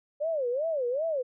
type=tone with vibrato; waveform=sine; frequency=563 Hz; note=C#5; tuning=27 cents sharp; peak=-26 dBFS; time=0.2-1.23 s; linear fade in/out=20 ms; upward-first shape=sine; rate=2.6 Hz; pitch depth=280 cents each way; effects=none